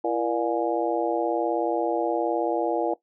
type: harmonic tone with a mistuned harmonic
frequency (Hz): 118.9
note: A#2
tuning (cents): +35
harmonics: 3 / 4 / 5 / 6 / 7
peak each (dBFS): -27 / -28 / -29 / -30 / -30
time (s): 0.04-2.94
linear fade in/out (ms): 5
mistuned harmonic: 3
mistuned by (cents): -92
effects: noise-tail reverb RT60 0.1 s tail -17 dB re dry